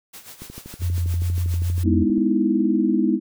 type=noise with tremolo; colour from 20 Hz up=white; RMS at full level=-39 dBFS; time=0.13-1.84 s; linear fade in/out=10 ms; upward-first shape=sine; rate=7.3 Hz; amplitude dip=70%
type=click train; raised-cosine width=3 ms; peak=-24 dBFS; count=23; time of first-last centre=0.42-2.18 s; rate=12.5 Hz
type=tone with vibrato; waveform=sine; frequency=87 Hz; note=F2; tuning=6 cents flat; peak=-19 dBFS; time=0.79-2.06 s; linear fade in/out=50 ms; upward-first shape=square; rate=2.3 Hz; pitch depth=15 cents each way
type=chord; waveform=sine; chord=E major seventh; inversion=first; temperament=just; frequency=206 / 247.2 / 309 / 329.6 Hz; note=G#3 / B3 / D#4 / E4; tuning=-14 / +2 / -12 / 0 cents; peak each=-22 dBFS; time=1.83-3.2 s; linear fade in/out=50 ms
effects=none